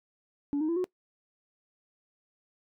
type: tone with pitch steps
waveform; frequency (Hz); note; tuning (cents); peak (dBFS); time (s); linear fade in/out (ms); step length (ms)
sine; 286.4 / 310.5 / 336.7 / 365; D4 / D#4 / E4 / F#4; -43 / -3 / +37 / -24; -24; 0.53-0.842; 0; 78
effects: noise-tail reverb RT60 0.1 s tail -23 dB re dry + tanh soft clip ceiling -24 dBFS

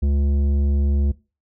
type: tone with tanh clipping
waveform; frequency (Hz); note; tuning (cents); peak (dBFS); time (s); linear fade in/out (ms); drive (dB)
triangle; 70.8; C#2; +37; -18; 0.02-1.12; 10; 15
effects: noise-tail reverb RT60 0.3 s tail -20 dB re dry

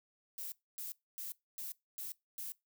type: noise bursts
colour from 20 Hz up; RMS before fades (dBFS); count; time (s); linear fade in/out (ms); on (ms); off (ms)
violet; -43; 6; 0.38-2.52; 0; 140; 260
effects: noise-tail reverb RT60 0.2 s tail -22 dB re dry

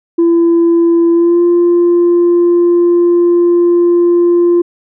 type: tone with pitch glide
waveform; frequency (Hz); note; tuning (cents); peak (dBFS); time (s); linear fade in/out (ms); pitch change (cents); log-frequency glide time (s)
sine; 337.7 to 347.2; E4 to F4; +42 to -10; -4; 0.18-4.62; 10; +48; 1.12-1.42
effects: tanh soft clip ceiling -4 dBFS

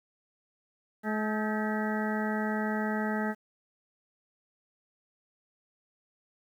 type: harmonic tone with a mistuned harmonic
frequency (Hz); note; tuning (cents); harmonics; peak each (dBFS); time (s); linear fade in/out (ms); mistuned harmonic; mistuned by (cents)
214.1; A3; -47; 1 / 2 / 3 / 4 / 6 / 7 / 8 / 9; -30 / -37 / -38 / -37 / -41 / -39 / -44 / -40; 1.03-3.35; 50; 7; +76
effects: 10-bit

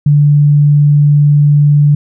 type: tone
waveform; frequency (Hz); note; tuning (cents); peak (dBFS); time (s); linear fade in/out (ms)
sine; 146.3; D3; -6; -4; 0.06-1.95; 5
effects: none

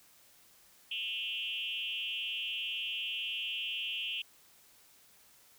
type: tone with frequency modulation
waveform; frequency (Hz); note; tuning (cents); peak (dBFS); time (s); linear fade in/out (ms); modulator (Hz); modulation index
sine; 2932; F#7; -16; -34; 0.91-4.22; 5; 237; 1.4
effects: white hiss -62 dBFS RMS until 5.58 s

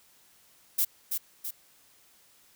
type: noise with echo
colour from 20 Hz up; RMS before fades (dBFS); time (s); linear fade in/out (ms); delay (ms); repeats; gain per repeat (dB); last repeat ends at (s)
violet; -25; 0.78-0.85; 10; 330; 2; -5; 1.51
effects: white hiss -61 dBFS RMS until 2.55 s

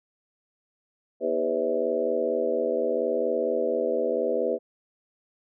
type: harmonic tone with a mistuned harmonic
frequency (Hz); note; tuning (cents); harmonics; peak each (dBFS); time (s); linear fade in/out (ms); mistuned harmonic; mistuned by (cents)
80.8; E2; -34; 3 / 4 / 5 / 6 / 7 / 8; -35 / -34 / -29 / -26 / -32 / -31; 1.2-4.59; 50; 6; +58
effects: none

